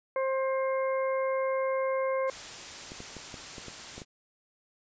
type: harmonic tone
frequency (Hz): 530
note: C5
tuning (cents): +22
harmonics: 1 / 2 / 3 / 4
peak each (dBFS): -27 / -34 / -44 / -40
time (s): 0.16-2.3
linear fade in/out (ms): 2
type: noise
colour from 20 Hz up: white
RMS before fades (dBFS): -42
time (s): 2.27-4.05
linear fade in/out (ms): 50
type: clicks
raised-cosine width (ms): 2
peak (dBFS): -29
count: 8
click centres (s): 2.919 / 3.004 / 3.167 / 3.342 / 3.582 / 3.683 / 3.98 / 4.018
effects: resampled to 16000 Hz